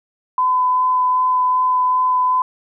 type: tone with vibrato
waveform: sine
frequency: 1010 Hz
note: B5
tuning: 39 cents sharp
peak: -13 dBFS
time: 0.38-2.42 s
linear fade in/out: 2 ms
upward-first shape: sine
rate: 2.6 Hz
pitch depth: 8 cents each way
effects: none